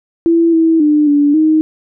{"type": "tone with pitch steps", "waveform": "sine", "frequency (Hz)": [333.9, 325.5, 299.4, 289.5, 312.7], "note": ["E4", "E4", "D4", "D4", "D#4"], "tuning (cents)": [22, -22, 33, -25, 9], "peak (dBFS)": -7, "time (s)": [0.26, 1.61], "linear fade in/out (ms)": 0, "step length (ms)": 270, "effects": []}